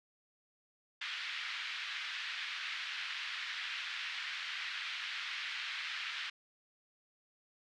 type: band-pass noise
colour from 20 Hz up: pink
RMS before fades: -41 dBFS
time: 1.01-6.3 s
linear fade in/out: 5 ms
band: 1600 to 3900 Hz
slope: 24 dB/octave
effects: none